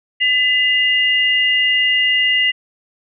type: tone pair together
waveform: sine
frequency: 2009 / 2827 Hz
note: B6 / F7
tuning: +29 / +20 cents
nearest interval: tritone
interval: 591 cents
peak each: -15 dBFS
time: 0.2-2.52 s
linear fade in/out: 20 ms
effects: none